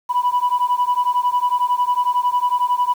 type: beating tone pair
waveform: sine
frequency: 980 / 991 Hz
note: B5 / B5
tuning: -14 / +6 cents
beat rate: 11 Hz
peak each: -17 dBFS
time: 0.09-2.94 s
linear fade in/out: 20 ms
effects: tanh soft clip ceiling -11 dBFS + 7-bit